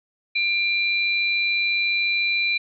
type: tone pair together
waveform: sine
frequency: 2380 / 3993 Hz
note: D7 / B7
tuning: +22 / +18 cents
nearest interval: major sixth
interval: 896 cents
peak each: -20 / -26 dBFS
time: 0.35-2.58 s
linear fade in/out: 10 ms
effects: none